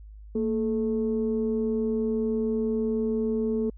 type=tone pair together; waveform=sine; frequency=228.9 / 433.1 Hz; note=A#3 / A4; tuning=-31 / -27 cents; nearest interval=major seventh; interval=1104 cents; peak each=-25 / -26 dBFS; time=0.35-3.7 s; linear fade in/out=5 ms; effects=tanh soft clip ceiling -17 dBFS + added 52 Hz sine -42 dBFS peak until 3.77 s